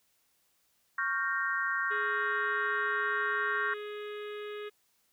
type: chord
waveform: sine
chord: G half-diminished seventh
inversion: second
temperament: equal with one note detuned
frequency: 1108.7 / 1396.9 / 1568 / 1853.9 Hz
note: Db6 / F6 / G6 / Bb6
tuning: 0 / 0 / 0 / -10 cents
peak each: -35 / -35 / -33 / -34 dBFS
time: 0.98-3.74 s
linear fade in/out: 5 ms
type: harmonic tone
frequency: 417.6 Hz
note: G#4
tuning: 10 cents sharp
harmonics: 1 / 3 / 4 / 5 / 6 / 7 / 8 / 9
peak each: -38 / -48 / -50 / -52 / -54 / -55 / -56 / -57 dBFS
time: 1.9-4.7 s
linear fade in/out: 20 ms
effects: white hiss -72 dBFS RMS until 5.12 s